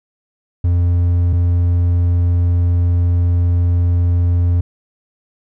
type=tone pair in turn; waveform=triangle; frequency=87.31 / 87.31 Hz; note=F2 / F2; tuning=0 / 0 cents; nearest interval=unison; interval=0 cents; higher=neither; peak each=-9 dBFS; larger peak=neither; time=0.64-1.33 / 1.33-4.61 s; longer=second; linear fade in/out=5 ms; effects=none